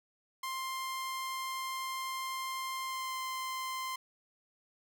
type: tone with pitch glide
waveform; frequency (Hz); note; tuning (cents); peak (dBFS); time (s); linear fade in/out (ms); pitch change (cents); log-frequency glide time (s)
sawtooth; 1052 to 1042.3; C6 to C6; +9 to -7; -32; 0.43-3.96; 5; -16; 2.79-3.17
effects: 12-bit